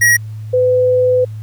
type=tone pair in turn; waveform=square / sine; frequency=1902 / 503.8 Hz; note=A#6 / B4; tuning=+34 / +34 cents; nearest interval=octave + major seventh; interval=2300 cents; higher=first; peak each=-8 / -9 dBFS; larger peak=first; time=0.01-0.17 / 0.53-1.25 s; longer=second; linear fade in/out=10 ms; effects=added 108 Hz sine -24 dBFS peak until 1.42 s + pink hiss -51 dBFS RMS until 1.42 s